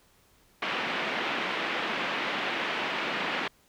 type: band-pass noise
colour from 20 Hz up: white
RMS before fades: -31 dBFS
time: 0.62-3.48 s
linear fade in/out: 5 ms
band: 180 to 2900 Hz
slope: 24 dB/octave
effects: pink hiss -63 dBFS RMS until 3.68 s